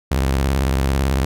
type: tone with vibrato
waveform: sawtooth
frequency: 67.1 Hz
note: C2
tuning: 44 cents sharp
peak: -12 dBFS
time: 0.11-1.25 s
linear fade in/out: 5 ms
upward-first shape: sine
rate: 18 Hz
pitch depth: 190 cents each way
effects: none